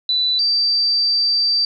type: tone pair in turn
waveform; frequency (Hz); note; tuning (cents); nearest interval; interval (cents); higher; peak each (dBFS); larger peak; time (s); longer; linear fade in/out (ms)
sine; 3978 / 4663; B7 / D8; +12 / -13; minor third; 275; second; -15 / -14; second; 0.09-0.39 / 0.39-1.65; second; 2
effects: none